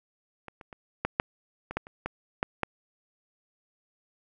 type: clicks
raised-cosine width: 0.5 ms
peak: -26 / -30 / -28 / -11 / -7 / -21 / -13 / -30 / -16 / -11 / -11 dBFS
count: 11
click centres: 0.483 / 0.612 / 0.728 / 1.05 / 1.199 / 1.71 / 1.77 / 1.869 / 2.06 / 2.429 / 2.633 s
effects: none